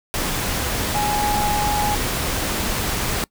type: tone in noise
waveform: sine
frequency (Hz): 832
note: G#5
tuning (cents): +3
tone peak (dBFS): -20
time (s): 0.95-1.95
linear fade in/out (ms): 0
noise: pink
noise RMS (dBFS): -23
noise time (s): 0.14-3.24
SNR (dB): 0
effects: noise-tail reverb RT60 0.1 s tail -24 dB re dry